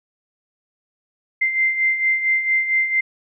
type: beating tone pair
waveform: sine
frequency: 2082 / 2086.4 Hz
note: C7 / C7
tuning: -9 / -5 cents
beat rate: 4.4 Hz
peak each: -24 / -17 dBFS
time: 1.41-3.01 s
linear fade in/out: 10 ms
effects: none